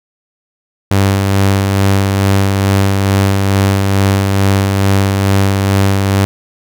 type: tone with tremolo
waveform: sawtooth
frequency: 98 Hz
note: G2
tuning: in tune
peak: -4 dBFS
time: 0.91-6.25 s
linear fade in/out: 0 ms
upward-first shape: sine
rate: 2.3 Hz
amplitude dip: 30%
effects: none